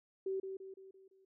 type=tone with echo; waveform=sine; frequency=383.7 Hz; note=G4; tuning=37 cents flat; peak=-34 dBFS; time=0.26-0.4 s; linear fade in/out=5 ms; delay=170 ms; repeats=5; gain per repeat=-6 dB; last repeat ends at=1.25 s; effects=none